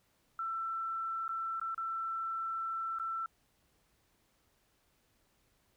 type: tone with dropouts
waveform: sine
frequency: 1337 Hz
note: E6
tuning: 24 cents sharp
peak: -34 dBFS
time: 0.39-3.26 s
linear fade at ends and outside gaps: 2 ms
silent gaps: 1.28-1.291 / 1.598-1.614 / 1.746-1.778 / 2.987-2.997 s
effects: pink hiss -73 dBFS RMS until 5.76 s